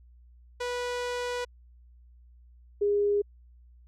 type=tone pair in turn; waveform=sawtooth / sine; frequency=490 / 409 Hz; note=B4 / G#4; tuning=-14 / -26 cents; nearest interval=minor third; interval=312 cents; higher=first; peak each=-26 / -22 dBFS; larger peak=second; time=0.6-1.45 / 2.81-3.22 s; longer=first; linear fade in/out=10 ms; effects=added 60 Hz sine -52 dBFS peak until 3.87 s + low-pass 7000 Hz 12 dB/octave